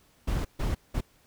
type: noise bursts at uneven times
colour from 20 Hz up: brown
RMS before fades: -28 dBFS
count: 3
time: 0.27-0.45 / 0.59-0.75 / 0.94-1.01 s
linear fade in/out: 10 ms
effects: pink hiss -63 dBFS RMS until 1.26 s